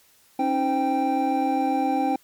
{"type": "tone cluster", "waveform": "triangle", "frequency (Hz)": [271.5, 311.1, 516, 787], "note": ["C#4", "D#4", "C5", "G5"], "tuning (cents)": [-36, 0, -24, 7], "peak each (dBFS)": [-23, -26, -30, -21], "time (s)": [0.39, 2.16], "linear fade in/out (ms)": 5, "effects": ["white hiss -58 dBFS RMS until 2.23 s", "MP3 96 kbps"]}